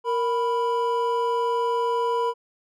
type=tone pair together; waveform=triangle; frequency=466.2 / 987.8 Hz; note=A#4 / B5; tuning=0 / 0 cents; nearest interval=octave + minor second; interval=1300 cents; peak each=-22 dBFS; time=0.04-2.34 s; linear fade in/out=50 ms; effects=none